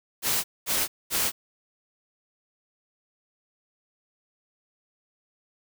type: noise bursts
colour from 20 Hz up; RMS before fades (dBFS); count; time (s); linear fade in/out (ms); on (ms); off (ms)
white; -25; 3; 0.22-1.32; 50; 220; 220
effects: none